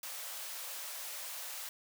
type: high-pass noise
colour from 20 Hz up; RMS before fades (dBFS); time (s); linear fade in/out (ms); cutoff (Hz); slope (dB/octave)
white; -43; 0.03-1.69; 2; 490; 96
effects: none